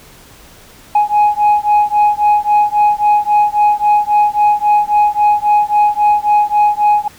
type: beating tone pair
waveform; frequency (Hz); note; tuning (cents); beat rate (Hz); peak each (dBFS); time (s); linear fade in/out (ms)
sine; 833 / 836.7; G#5 / G#5; +5 / +13; 3.7; -10; 0.95-7.08; 5
effects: tanh soft clip ceiling -5 dBFS + pink hiss -41 dBFS RMS until 7.18 s